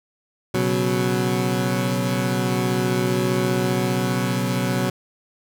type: chord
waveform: 20% pulse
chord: B suspended second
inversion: none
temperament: equal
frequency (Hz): 123.47 / 138.59 / 185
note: B2 / C#3 / F#3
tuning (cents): 0 / 0 / 0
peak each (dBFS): -18 / -23 / -18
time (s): 0.54-4.9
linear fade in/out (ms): 5
effects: none